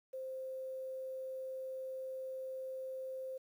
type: tone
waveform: sine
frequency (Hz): 523.3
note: C5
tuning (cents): 0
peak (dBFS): -40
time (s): 0.13-3.38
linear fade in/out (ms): 10
effects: 11-bit